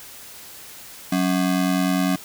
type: ring-modulated tone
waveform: square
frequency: 230 Hz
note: A#3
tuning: 23 cents flat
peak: -16 dBFS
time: 1.12-2.16 s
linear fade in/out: 5 ms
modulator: 45 Hz
effects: white hiss -41 dBFS RMS until 2.24 s